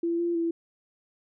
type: tone with pitch steps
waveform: sine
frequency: 338.1 / 343.3 / 334.2 Hz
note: E4 / F4 / E4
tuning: +44 / -30 / +24 cents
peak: -24 dBFS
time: 0.03-0.51 s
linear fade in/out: 5 ms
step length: 160 ms
effects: none